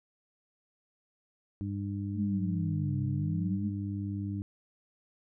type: harmonic tone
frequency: 100 Hz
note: G2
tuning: 35 cents sharp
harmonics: 1 / 2 / 3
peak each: -34 / -37 / -39 dBFS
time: 1.61-4.42 s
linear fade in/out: 0 ms
type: exponential two-way sweep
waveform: sine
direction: down then up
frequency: 217.2 to 130.81 to 217.2 Hz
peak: -30 dBFS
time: 2.14-3.71 s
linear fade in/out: 50 ms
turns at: 3.05 s
effects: none